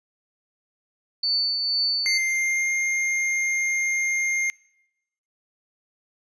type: tone with tremolo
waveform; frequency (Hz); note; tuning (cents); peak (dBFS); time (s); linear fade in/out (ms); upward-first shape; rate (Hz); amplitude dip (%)
sine; 4500; C#8; +25; -19; 1.23-2.18; 5; triangle; 2.1; 40
type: tone with pitch glide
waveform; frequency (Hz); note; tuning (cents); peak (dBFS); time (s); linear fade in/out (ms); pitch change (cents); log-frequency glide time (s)
square; 2099 to 2118; C7 to C7; +5 to +21; -22; 2.06-4.5; 0; +16; 2.22-2.7
effects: noise-tail reverb RT60 0.9 s tail -25 dB re dry + resampled to 22050 Hz